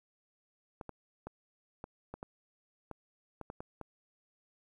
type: clicks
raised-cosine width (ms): 1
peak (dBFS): -28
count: 11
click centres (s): 0.812 / 0.893 / 1.27 / 1.841 / 2.14 / 2.229 / 2.913 / 3.413 / 3.501 / 3.605 / 3.813
effects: 11-bit